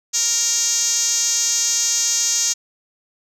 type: tone with band-pass filter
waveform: 5% pulse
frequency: 466.2 Hz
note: A#4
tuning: in tune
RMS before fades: -19 dBFS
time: 0.13-2.54 s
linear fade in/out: 20 ms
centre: 6700 Hz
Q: 6
effects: none